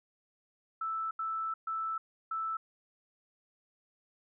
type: tone bursts at uneven times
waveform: sine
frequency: 1318.5 Hz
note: E6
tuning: in tune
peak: -32 dBFS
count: 4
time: 0.81-1.11 / 1.19-1.54 / 1.67-1.98 / 2.31-2.57 s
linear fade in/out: 5 ms
effects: none